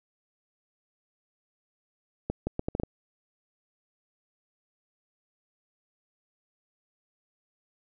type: accelerating click train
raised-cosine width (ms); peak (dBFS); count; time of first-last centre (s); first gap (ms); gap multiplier
2; -15; 7; 2.3-2.834; 170; 0.73
effects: none